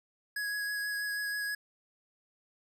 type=tone with vibrato; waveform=square; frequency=1668 Hz; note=G#6; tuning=7 cents sharp; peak=-33 dBFS; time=0.36-1.55 s; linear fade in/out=5 ms; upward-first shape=triangle; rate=6.2 Hz; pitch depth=15 cents each way; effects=none